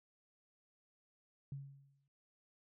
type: tone with exponential decay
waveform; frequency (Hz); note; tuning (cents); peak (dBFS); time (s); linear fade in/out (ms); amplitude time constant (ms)
sine; 138.59; C#3; 0; -40; 1.52-2.08; 2; 120
effects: none